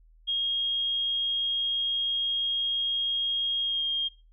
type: tone with pitch glide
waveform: sine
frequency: 3257 to 3225 Hz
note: G#7 to G7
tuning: -34 to +48 cents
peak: -25 dBFS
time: 0.27-4.09 s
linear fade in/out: 20 ms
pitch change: -18 cents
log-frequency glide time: 3.62-3.84 s
effects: noise-tail reverb RT60 0.3 s tail -21 dB re dry + added 40 Hz sine -54 dBFS peak until 4.32 s